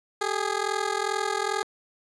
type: ring-modulated tone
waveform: 15% pulse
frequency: 411.8 Hz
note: G#4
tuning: 15 cents flat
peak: -16 dBFS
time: 0.21-1.63 s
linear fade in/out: 0 ms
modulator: 21.2 Hz
effects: resampled to 22050 Hz